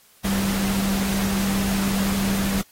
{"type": "tone in noise", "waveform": "sine", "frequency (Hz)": 196, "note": "G3", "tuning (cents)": 0, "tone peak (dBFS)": -21, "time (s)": [0.24, 2.62], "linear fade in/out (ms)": 10, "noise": "pink", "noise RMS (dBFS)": -28, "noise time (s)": [0.24, 2.62], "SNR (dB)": 4, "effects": ["white hiss -55 dBFS RMS until 2.71 s", "AAC 48 kbps"]}